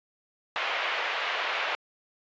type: band-pass noise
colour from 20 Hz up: white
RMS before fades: -30 dBFS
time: 0.56-1.75 s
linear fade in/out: 0 ms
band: 520 to 2900 Hz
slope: 24 dB/octave
effects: resampled to 16000 Hz